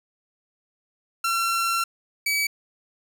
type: tone pair in turn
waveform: sawtooth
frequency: 1358 / 2284 Hz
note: F6 / D7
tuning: -49 / -49 cents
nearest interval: major sixth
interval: 900 cents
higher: second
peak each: -18 dBFS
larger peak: neither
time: 1.24-1.84 / 2.26-2.47 s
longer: first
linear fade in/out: 5 ms
effects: none